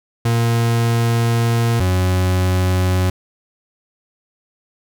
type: tone pair in turn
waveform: 40% pulse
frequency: 116.54 / 91.97 Hz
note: A#2 / F#2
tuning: 0 / -10 cents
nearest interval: major third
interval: 410 cents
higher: first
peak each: -13 dBFS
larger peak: neither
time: 0.25-1.8 / 1.8-3.1 s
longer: first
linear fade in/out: 5 ms
effects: none